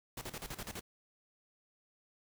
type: noise with tremolo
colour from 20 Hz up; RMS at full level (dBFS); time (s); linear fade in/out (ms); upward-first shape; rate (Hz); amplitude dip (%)
pink; -42; 0.17-0.81; 5; square; 12; 80
effects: none